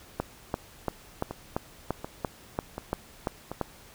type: two click trains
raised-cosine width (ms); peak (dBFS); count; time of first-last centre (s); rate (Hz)
1; -20 / -13; 4 / 11; 1.31-3.516 / 0.2-3.613; 1.36 / 2.93
effects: pink hiss -52 dBFS RMS until 3.94 s